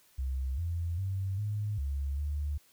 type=tone with pitch steps; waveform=sine; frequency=65.8 / 84.9 / 96.2 / 104.6 / 69.7 / 73.2 Hz; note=C2 / F2 / G2 / G#2 / C#2 / D2; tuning=+10 / -48 / -32 / +13 / +10 / -5 cents; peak=-30 dBFS; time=0.18-2.58 s; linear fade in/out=10 ms; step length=400 ms; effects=white hiss -64 dBFS RMS until 2.72 s